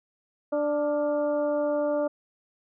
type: harmonic tone with a mistuned harmonic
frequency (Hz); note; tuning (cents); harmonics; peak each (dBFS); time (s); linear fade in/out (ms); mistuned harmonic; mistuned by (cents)
294.5; D4; +5; 1 / 2 / 3 / 4 / 5; -30 / -24 / -38 / -40 / -44; 0.52-2.08; 10; 5; -74
effects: none